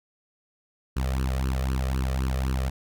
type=tone with flanger; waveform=sawtooth; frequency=65.41 Hz; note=C2; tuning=in tune; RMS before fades=-26 dBFS; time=0.96-2.7 s; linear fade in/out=10 ms; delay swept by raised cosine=0.68 to 1.68 ms; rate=3.9 Hz; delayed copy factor=+0.9; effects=none